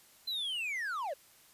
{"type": "linear sweep", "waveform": "triangle", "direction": "down", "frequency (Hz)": [4100, 509], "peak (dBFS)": -32, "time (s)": [0.27, 1.14], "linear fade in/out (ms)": 10, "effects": ["white hiss -61 dBFS RMS until 1.53 s", "resampled to 32000 Hz"]}